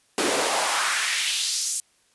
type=noise with high-pass filter sweep; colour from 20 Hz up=pink; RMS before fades=-24 dBFS; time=0.18-1.8 s; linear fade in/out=0 ms; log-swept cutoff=320 to 7800 Hz; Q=1.9; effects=white hiss -63 dBFS RMS until 2.14 s + resampled to 24000 Hz